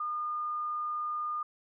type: tone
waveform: sine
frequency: 1216 Hz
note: D#6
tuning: 40 cents flat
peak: -31 dBFS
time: 0-1.43 s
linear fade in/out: 5 ms
effects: none